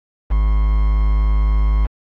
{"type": "tone with quantisation", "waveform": "triangle", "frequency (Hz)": 51.91, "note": "G#1", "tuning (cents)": 0, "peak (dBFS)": -10, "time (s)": [0.3, 1.87], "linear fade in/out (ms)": 20, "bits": 5, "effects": ["low-pass 2000 Hz 12 dB/octave", "AAC 48 kbps"]}